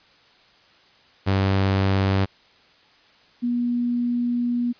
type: tone pair in turn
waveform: sawtooth / sine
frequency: 96.9 / 241.3 Hz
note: G2 / B3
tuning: -20 / -40 cents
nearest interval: octave + major third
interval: 1580 cents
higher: second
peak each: -14 / -20 dBFS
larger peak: first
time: 1.26-2.26 / 3.42-4.73 s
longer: second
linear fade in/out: 20 ms
effects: white hiss -55 dBFS RMS until 4.79 s + resampled to 11025 Hz